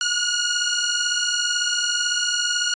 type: beating tone pair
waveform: 10% pulse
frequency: 1433 / 1451 Hz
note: F6 / F#6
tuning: +44 / -34 cents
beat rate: 18 Hz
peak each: -14 dBFS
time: 0.01-2.74 s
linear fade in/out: 2 ms
effects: resampled to 16000 Hz